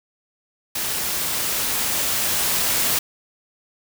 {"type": "noise with level ramp", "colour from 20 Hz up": "white", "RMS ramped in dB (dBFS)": [-25, -20], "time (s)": [0.75, 2.99], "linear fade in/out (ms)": 5, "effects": []}